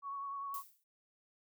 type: tone with vibrato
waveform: sine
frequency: 1113 Hz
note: C#6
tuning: 7 cents sharp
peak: -39 dBFS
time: 0.02-0.63 s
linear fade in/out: 50 ms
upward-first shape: triangle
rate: 10 Hz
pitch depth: 25 cents each way
type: noise with exponential decay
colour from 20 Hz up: violet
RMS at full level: -43 dBFS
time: 0.54-0.84 s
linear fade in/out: 2 ms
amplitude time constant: 65 ms
effects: none